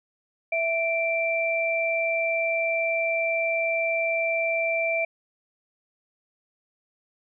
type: tone pair together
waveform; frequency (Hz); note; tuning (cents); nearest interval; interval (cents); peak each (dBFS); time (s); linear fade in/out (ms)
sine; 659.7 / 2349; E5 / D7; +1 / 0; octave + minor seventh; 2199; -25; 0.52-5.05; 5
effects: none